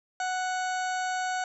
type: harmonic tone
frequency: 740 Hz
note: F#5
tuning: in tune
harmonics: 1 / 2 / 3 / 4 / 5 / 6 / 8 / 9 / 10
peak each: -29 / -33 / -44 / -46 / -48 / -45 / -46 / -48 / -45 dBFS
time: 0.2-1.44 s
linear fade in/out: 2 ms
effects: none